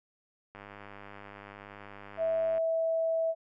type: click train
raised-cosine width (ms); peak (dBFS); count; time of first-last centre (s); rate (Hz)
0.5; -31; 206; 0.55-2.58; 101
type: tone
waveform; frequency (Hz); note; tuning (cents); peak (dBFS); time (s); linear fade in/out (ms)
sine; 653; E5; -17; -26; 2.17-3.35; 50
effects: none